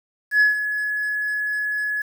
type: tone with ADSR envelope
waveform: sine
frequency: 1696 Hz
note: G#6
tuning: 36 cents sharp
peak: -9 dBFS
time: 0.31-2.02 s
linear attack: 96 ms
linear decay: 140 ms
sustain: -12 dB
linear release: 5 ms
effects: tanh soft clip ceiling -11 dBFS + 7-bit